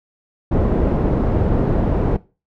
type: low-pass noise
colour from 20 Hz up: pink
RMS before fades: -17 dBFS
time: 0.51-2.17 s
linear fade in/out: 10 ms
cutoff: 560 Hz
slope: 12 dB/octave
effects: noise-tail reverb RT60 0.3 s tail -19 dB re dry